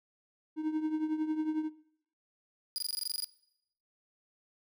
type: tone with tremolo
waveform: triangle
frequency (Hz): 311.1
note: D#4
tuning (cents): 0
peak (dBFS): -25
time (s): 0.56-1.7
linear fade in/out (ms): 50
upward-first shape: triangle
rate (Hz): 11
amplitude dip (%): 80
type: tone bursts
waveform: sawtooth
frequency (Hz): 4893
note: D#8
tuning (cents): -30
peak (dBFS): -29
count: 12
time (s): 2.76-3.244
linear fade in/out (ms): 0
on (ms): 22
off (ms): 20
effects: noise-tail reverb RT60 0.7 s tail -20 dB re dry